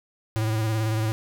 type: tone with vibrato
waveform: square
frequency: 110 Hz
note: A2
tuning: in tune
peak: -23 dBFS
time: 0.36-1.12 s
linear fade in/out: 0 ms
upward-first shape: square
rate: 18 Hz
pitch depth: 30 cents each way
effects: none